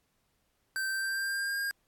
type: tone with pitch glide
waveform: square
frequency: 1557 to 1614.7 Hz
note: G6 to G#6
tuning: -12 to -49 cents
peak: -31 dBFS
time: 0.76-1.71 s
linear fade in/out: 0 ms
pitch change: +63 cents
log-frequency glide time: 0.88-1.59 s
effects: pink hiss -75 dBFS RMS until 1.87 s + AAC 64 kbps